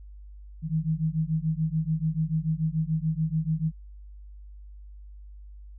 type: beating tone pair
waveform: sine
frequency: 155.56 / 162.46 Hz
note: D#3 / E3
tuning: 0 / -25 cents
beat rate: 6.9 Hz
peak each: -27 dBFS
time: 0.62-3.72 s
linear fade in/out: 50 ms
effects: added 50 Hz sine -42 dBFS peak until 5.78 s